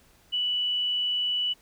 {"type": "tone", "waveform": "sine", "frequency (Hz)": 2960, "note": "F#7", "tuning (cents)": 0, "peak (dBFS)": -24, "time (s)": [0.32, 1.54], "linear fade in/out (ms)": 20, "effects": ["pink hiss -60 dBFS RMS until 1.61 s"]}